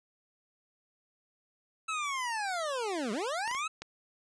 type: linear two-way sweep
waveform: 25% pulse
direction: down then up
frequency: 1318.5 to 194.2 to 1318.5 Hz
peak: -28 dBFS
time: 1.88-3.68 s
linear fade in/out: 10 ms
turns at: 3.12 s
type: clicks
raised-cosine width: 0.2 ms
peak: -24 dBFS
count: 4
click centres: 3.477 / 3.513 / 3.549 / 3.82 s
effects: resampled to 22050 Hz